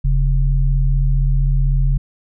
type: tone pair together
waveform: sine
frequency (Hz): 40.35 / 136.2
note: E1 / C#3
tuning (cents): -36 / -30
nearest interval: octave + major sixth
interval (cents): 2106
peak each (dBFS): -13 / -18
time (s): 0.04-1.98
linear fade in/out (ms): 10
effects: none